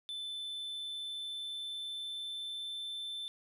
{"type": "tone with pitch glide", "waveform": "triangle", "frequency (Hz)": [3520, 3540], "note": ["A7", "A7"], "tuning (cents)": [0, 10], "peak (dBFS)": -37, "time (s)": [0.09, 3.28], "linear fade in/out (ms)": 0, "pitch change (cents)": 10, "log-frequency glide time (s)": [0.24, 2.79], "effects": []}